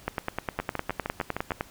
two click trains, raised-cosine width 0.5 ms, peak -14 / -12 dBFS, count 7 / 16, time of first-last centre 0.6-1.519 / 0.08-1.609 s, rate 6.53 / 9.81 Hz, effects pink hiss -52 dBFS RMS until 1.7 s

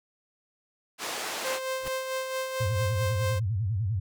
pink band-pass noise, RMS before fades -34 dBFS, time 0.98-1.6 s, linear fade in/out 50 ms, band 500 to 9800 Hz, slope 12 dB/octave
sawtooth tone with tremolo, 523.3 Hz, C5, in tune, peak -24 dBFS, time 1.44-3.4 s, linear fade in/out 20 ms, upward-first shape sine, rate 4.5 Hz, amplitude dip 45%
pink noise with exponential growth, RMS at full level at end -31 dBFS, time 1.79-1.88 s, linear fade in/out 2 ms, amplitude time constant 18 ms
sine tone with vibrato, 103.83 Hz, G#2, in tune, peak -25 dBFS, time 2.6-4 s, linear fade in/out 10 ms, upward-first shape sine, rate 10 Hz, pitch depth 230 cents each way
effects none

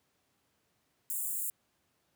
white high-pass noise, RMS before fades -35 dBFS, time 1.1-1.5 s, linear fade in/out 0 ms, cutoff 7100 Hz, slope 96 dB/octave, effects pink hiss -75 dBFS RMS until 2.15 s + high-pass 100 Hz 12 dB/octave

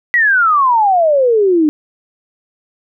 sine exponential sweep, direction down, 1975.5 to 293.7 Hz, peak -8 dBFS, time 0.14-1.69 s, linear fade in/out 0 ms, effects none

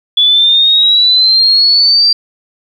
sine exponential sweep, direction up, 3424 to 4723 Hz, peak -5 dBFS, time 0.17-2.13 s, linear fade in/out 5 ms, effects 7-bit

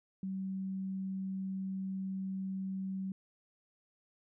sine tone, 191 Hz, G3, 45 cents flat, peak -35 dBFS, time 0.23-3.12 s, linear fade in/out 2 ms, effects none

